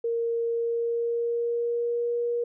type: tone with pitch glide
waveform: sine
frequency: 464.5 to 475.4 Hz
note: A#4 to A#4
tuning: -6 to +34 cents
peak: -24 dBFS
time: 0.04-2.44 s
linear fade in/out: 5 ms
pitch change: +40 cents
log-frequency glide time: 0.47-2.15 s
effects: none